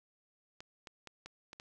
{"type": "clicks", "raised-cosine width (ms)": 0.2, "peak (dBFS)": -30, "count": 6, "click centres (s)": [0.605, 0.872, 1.073, 1.26, 1.531, 1.599], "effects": []}